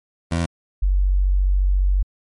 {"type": "tone pair in turn", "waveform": ["20% pulse", "sine"], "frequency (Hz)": [84.4, 47.19], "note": ["E2", "F#1"], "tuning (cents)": [41, 35], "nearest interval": "minor seventh", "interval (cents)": 1006, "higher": "first", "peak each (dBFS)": -14, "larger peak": "neither", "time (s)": [[0.31, 0.46], [0.82, 2.03]], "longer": "second", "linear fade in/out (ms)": 10, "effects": ["MP3 48 kbps"]}